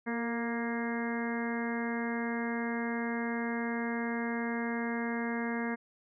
harmonic tone with a mistuned harmonic, 234.3 Hz, A#3, 9 cents sharp, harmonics 1 / 2 / 3 / 4 / 5 / 6 / 7 / 8 / 9, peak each -33 / -39 / -43 / -43 / -46 / -49 / -41 / -45 / -43 dBFS, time 0.06-5.76 s, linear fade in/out 20 ms, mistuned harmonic 2, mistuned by -25 cents, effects none

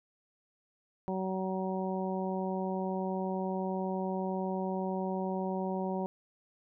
harmonic tone, 188.4 Hz, F#3, 32 cents sharp, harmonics 1 / 2 / 3 / 4 / 5, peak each -34 / -37 / -39 / -40 / -41 dBFS, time 1.08-6.06 s, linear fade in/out 0 ms, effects none

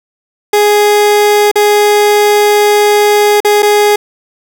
30% pulse tone with dropouts, 415.3 Hz, G#4, in tune, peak -3 dBFS, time 0.53-3.96 s, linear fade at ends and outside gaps 5 ms, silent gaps 1.515-1.556 / 3.404-3.447 / 3.623-3.628 s, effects none

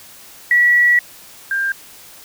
sine tone pair in turn, 1937 / 1592.7 Hz, B6 / G6, -34 / +27 cents, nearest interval minor third, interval 339 cents, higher first, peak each -9 / -16 dBFS, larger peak first, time 0.51-0.99 / 1.51-1.72 s, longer first, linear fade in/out 2 ms, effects white hiss -41 dBFS RMS until 2.24 s

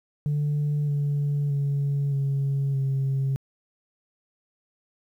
sine tone with pitch steps, 147.2 / 144.17 / 141.2 / 138.3 / 135.45 Hz, D3 / D3 / C#3 / C#3 / C#3, +4 / -32 / +32 / -4 / -40 cents, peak -20 dBFS, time 0.26-3.36 s, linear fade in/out 0 ms, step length 620 ms, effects tanh soft clip ceiling -20 dBFS + 10-bit

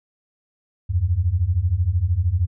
sine beating tone pair, 81 / 94 Hz, E2 / F#2, -30 / +28 cents, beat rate 13 Hz, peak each -21 / -19 dBFS, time 0.89-2.47 s, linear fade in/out 20 ms, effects none

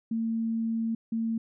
sine tone pair in turn, 226.4 / 226.4 Hz, A3 / A3, +50 / +50 cents, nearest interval unison, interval 0 cents, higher neither, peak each -26 dBFS, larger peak neither, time 0.11-0.95 / 1.12-1.38 s, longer first, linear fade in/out 5 ms, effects none

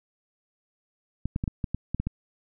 clicks, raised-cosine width 5 ms, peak -15 dBFS, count 9, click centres 1.256 / 1.361 / 1.439 / 1.478 / 1.642 / 1.746 / 1.946 / 2 / 2.07 s, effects none

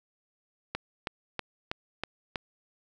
click train, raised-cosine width 0.3 ms, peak -15 dBFS, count 6, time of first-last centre 0.75-2.358 s, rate 3.11 Hz, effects none

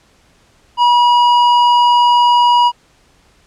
triangle tone with hard clipping, 966 Hz, B5, 39 cents flat, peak -9 dBFS, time 0.77-2.72 s, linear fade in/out 50 ms, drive 12 dB, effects pink hiss -52 dBFS RMS until 3.46 s + low-pass 8000 Hz 12 dB/octave

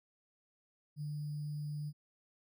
sine tone with sample-and-hold, 148.6 Hz, D3, 21 cents sharp, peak -37 dBFS, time 0.96-1.93 s, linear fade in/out 50 ms, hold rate 4900 Hz, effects none

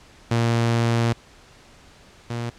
sawtooth tone pair in turn, 116.54 / 118.24 Hz, A#2 / A#2, 0 / +25 cents, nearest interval unison, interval 25 cents, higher second, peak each -14 / -22 dBFS, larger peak first, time 0.31-1.13 / 2.3-2.5 s, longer first, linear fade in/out 5 ms, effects pink hiss -50 dBFS RMS until 2.58 s + low-pass 7000 Hz 12 dB/octave

